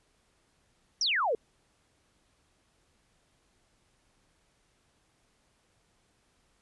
sine exponential sweep, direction down, 5920 to 415.3 Hz, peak -25 dBFS, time 1.01-1.35 s, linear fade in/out 2 ms, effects pink hiss -70 dBFS RMS until 6.61 s + resampled to 24000 Hz

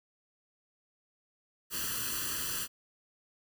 white noise with comb filter, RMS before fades -35 dBFS, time 1.7-2.68 s, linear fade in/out 50 ms, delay 0.67 ms, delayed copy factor +0.95, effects none

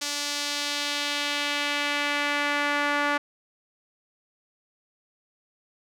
sawtooth tone with band-pass filter sweep, 289.9 Hz, D4, 22 cents flat, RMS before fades -27 dBFS, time 0.01-3.18 s, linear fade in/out 10 ms, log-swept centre 5500 to 1500 Hz, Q 1.3, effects none

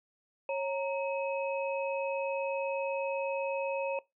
sine tone cluster, 548 / 928 / 2556 Hz, C#5 / A#5 / D#7, -20 / -8 / +46 cents, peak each -31 / -38 / -40 dBFS, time 0.49-3.99 s, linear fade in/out 2 ms, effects noise-tail reverb RT60 0.2 s tail -22 dB re dry

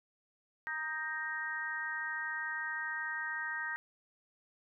harmonic tone with a mistuned harmonic, 311.1 Hz, D#4, in tune, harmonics 3 / 4 / 5 / 6, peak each -45 / -46 / -39 / -38 dBFS, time 0.67-3.76 s, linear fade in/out 0 ms, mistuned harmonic 5, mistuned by +23 cents, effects none

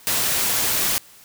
white noise, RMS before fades -21 dBFS, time 0.07-0.98 s, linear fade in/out 0 ms, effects white hiss -48 dBFS RMS until 1.24 s

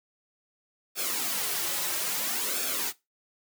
white noise with flanger, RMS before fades -30 dBFS, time 0.95-2.93 s, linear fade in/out 50 ms, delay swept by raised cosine 1 to 4.4 ms, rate 0.6 Hz, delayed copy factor -0.65, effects noise-tail reverb RT60 0.2 s tail -18 dB re dry + high-pass 200 Hz 12 dB/octave

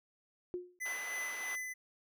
sine tone with exponential decay, 358.2 Hz, F4, 44 cents sharp, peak -33 dBFS, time 0.54-0.79 s, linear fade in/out 0 ms, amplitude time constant 54 ms
square tone with tremolo, 2013 Hz, B6, 33 cents sharp, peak -37 dBFS, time 0.8-1.74 s, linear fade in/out 20 ms, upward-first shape sine, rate 3.1 Hz, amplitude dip 35%
white band-pass noise, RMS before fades -48 dBFS, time 0.85-1.56 s, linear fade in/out 10 ms, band 520 to 2100 Hz, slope 12 dB/octave
effects none

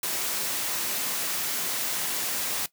white noise, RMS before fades -29 dBFS, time 0.03-2.66 s, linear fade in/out 2 ms, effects noise-tail reverb RT60 0.1 s tail -17 dB re dry + high-pass 150 Hz 12 dB/octave

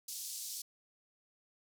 pink band-pass noise, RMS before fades -43 dBFS, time 0.08-0.62 s, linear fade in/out 5 ms, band 4600 to 15000 Hz, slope 24 dB/octave, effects none

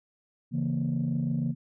sine chord, A# diminished, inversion first, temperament equal, 138.59 / 164.81 / 233.1 Hz, C#3 / E3 / A#3, 0 / 0 / 0 cents, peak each -29 dBFS, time 0.51-1.55 s, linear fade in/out 50 ms, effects tanh soft clip ceiling -20 dBFS

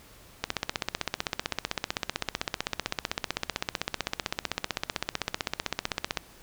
click train, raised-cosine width 0.2 ms, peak -9 dBFS, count 91, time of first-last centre 0.44-6.172 s, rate 15.7 Hz, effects pink hiss -53 dBFS RMS until 6.42 s

